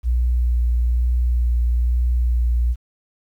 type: tone with vibrato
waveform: sine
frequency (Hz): 60.1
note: B1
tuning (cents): -46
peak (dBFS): -15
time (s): 0.03-2.76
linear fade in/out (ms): 50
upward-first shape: sine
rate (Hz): 1.1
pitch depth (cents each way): 18
effects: 9-bit